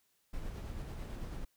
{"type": "noise with tremolo", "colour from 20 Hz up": "brown", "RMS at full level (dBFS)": -40, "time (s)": [0.33, 1.45], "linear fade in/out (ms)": 10, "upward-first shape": "sine", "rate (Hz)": 9.1, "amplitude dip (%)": 30, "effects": ["white hiss -75 dBFS RMS until 1.56 s"]}